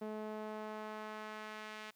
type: tone with band-pass filter sweep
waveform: sawtooth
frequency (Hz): 214.9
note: A3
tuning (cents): -41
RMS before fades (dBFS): -45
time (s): 0.01-1.91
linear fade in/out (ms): 10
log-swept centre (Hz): 470 to 2300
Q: 0.91
effects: white hiss -75 dBFS RMS until 1.95 s